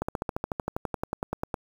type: slowing click train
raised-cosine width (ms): 1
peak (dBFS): -14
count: 19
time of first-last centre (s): 0.02-1.542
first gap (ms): 65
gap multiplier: 1.03
effects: 7-bit